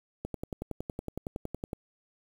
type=click train; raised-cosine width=2 ms; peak=-21 dBFS; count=17; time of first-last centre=0.25-1.731 s; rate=10.8 Hz; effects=8-bit